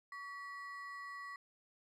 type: ring-modulated tone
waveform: triangle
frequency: 1538 Hz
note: G6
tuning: 33 cents flat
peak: -40 dBFS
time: 0.12-1.36 s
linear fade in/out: 2 ms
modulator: 407 Hz
effects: none